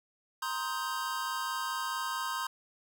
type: chord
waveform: square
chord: C minor seventh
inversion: third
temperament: just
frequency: 941.9 / 1046.5 / 1255.8 / 1569.8 Hz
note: Bb5 / C6 / Eb6 / G6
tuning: +18 / 0 / +16 / +2 cents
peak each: -40 / -37 / -40 / -40 dBFS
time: 0.42-2.47 s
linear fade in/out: 5 ms
effects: none